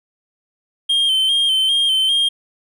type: tone with vibrato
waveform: triangle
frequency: 3153 Hz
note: G7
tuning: 9 cents sharp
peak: -12 dBFS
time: 0.89-2.29 s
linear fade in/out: 10 ms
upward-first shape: square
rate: 2.5 Hz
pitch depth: 37 cents each way
effects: none